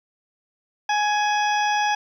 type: harmonic tone with a mistuned harmonic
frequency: 835 Hz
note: G#5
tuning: 9 cents sharp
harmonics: 1 / 2 / 3 / 4 / 6 / 7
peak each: -20 / -26 / -30 / -32 / -36 / -37 dBFS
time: 0.89-1.95 s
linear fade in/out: 5 ms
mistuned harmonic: 3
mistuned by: +15 cents
effects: 9-bit